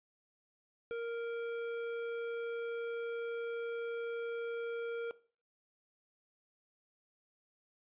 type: tone with tanh clipping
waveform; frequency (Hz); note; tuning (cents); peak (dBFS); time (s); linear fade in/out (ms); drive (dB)
sine; 465.9; A#4; -1; -38; 0.91-5.11; 0; 13
effects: noise-tail reverb RT60 0.4 s tail -18 dB re dry + resampled to 8000 Hz